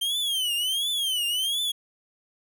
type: tone with vibrato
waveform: 45% pulse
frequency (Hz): 3136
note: G7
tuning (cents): 0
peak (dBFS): -24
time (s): 0.01-1.72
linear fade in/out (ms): 10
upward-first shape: triangle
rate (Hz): 1.4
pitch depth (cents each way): 210
effects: none